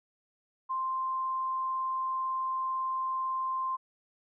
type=tone; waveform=sine; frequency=1047 Hz; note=C6; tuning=1 cent sharp; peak=-29 dBFS; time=0.69-3.77 s; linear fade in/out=20 ms; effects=none